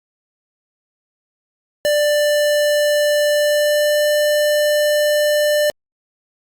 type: tone with pitch glide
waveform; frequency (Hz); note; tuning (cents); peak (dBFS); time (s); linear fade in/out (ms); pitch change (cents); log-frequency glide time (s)
square; 591 to 595.1; D5 to D5; +11 to +23; -14; 1.85-5.7; 0; +12; 3.32-4.07
effects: Opus 48 kbps